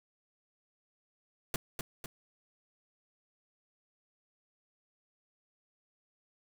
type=noise with echo; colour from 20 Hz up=pink; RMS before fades=-32 dBFS; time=1.54-1.56 s; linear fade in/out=2 ms; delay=250 ms; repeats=2; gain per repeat=-5 dB; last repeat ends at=2.06 s; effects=none